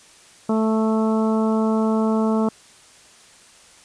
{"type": "harmonic tone", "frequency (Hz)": 220, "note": "A3", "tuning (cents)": 0, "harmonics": [1, 2, 3, 4, 5, 6], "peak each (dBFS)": [-18, -24, -28, -30, -32, -34], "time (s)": [0.49, 2.49], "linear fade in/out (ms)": 5, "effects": ["white hiss -49 dBFS RMS until 3.84 s", "resampled to 22050 Hz"]}